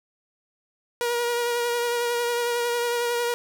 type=tone with vibrato; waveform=sawtooth; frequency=477.3 Hz; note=A#4; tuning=41 cents sharp; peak=-19 dBFS; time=1.01-3.34 s; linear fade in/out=0 ms; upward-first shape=triangle; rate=11 Hz; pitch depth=24 cents each way; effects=none